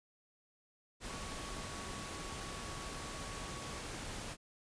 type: tone in noise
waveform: sine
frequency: 1121 Hz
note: C#6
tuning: 19 cents sharp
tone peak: -51 dBFS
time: 1.06-3.83 s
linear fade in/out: 50 ms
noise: pink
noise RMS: -44 dBFS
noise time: 1-4.37 s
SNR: -10 dB
effects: resampled to 22050 Hz